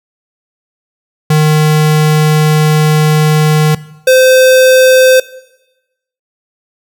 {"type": "tone pair in turn", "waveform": "square", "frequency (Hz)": [153.5, 516.3], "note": ["D#3", "C5"], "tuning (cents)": [-23, -23], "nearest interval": "octave + major sixth", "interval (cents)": 2100, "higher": "second", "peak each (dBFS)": [-6, -4], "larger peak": "second", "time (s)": [[1.3, 3.75], [4.07, 5.2]], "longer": "first", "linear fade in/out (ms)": 5, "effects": ["noise-tail reverb RT60 1.0 s tail -19 dB re dry"]}